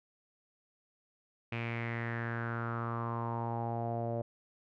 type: tone with low-pass filter sweep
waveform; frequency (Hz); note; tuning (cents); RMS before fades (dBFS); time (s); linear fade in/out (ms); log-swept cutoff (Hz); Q
sawtooth; 116.54; A#2; 0; -36; 1.52-4.22; 5; 2500 to 600; 5.5
effects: none